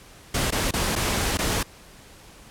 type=noise with dropouts; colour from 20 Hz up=pink; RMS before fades=-24 dBFS; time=0.34-1.63 s; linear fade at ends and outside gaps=5 ms; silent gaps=0.507-0.522 / 0.71-0.736 / 0.955-0.96 / 1.373-1.388 s; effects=pink hiss -48 dBFS RMS until 2.5 s + low-pass 12000 Hz 12 dB/octave